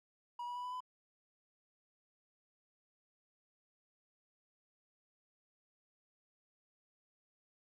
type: tone with pitch steps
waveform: triangle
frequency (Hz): 964 / 974.1 / 984.3 / 994.5 / 1004.9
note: B5 / B5 / B5 / B5 / B5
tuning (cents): -42 / -24 / -6 / +12 / +30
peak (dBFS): -38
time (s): 0.39-0.805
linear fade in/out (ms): 5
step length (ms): 83
effects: none